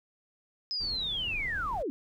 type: linear sweep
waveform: sine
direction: down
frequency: 5120 to 244.5 Hz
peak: -30 dBFS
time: 0.71-1.9 s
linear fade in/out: 0 ms
type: noise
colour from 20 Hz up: brown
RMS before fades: -42 dBFS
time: 0.8-1.83 s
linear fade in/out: 10 ms
effects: none